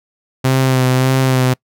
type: tone with vibrato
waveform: sawtooth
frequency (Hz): 130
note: C3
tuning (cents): -11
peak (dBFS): -7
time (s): 0.44-1.54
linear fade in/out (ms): 10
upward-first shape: sine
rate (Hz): 1.7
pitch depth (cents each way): 28
effects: noise-tail reverb RT60 0.1 s tail -25 dB re dry